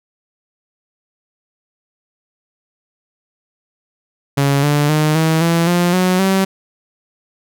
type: tone with pitch steps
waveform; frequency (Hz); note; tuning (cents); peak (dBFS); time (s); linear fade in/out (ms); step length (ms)
sawtooth; 140 / 146.45 / 153.2 / 160.26 / 167.65 / 175.37 / 183.46 / 191.91; C#3 / D3 / D#3 / E3 / E3 / F3 / F#3 / G3; +18 / -5 / -27 / -49 / +30 / +7 / -14 / -36; -8; 4.37-6.45; 10; 260
effects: none